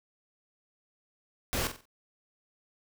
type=noise with echo; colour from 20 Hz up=pink; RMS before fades=-31 dBFS; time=1.53-1.67 s; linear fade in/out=0 ms; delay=46 ms; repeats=4; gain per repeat=-9 dB; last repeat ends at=1.854 s; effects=none